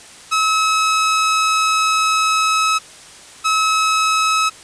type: tone pair in turn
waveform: sawtooth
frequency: 1288 / 1288 Hz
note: E6 / E6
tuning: -41 / -41 cents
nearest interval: unison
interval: 0 cents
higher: neither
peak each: -10 dBFS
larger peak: neither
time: 0.31-2.79 / 3.44-4.5 s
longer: first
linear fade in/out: 20 ms
effects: white hiss -40 dBFS RMS until 4.63 s + resampled to 22050 Hz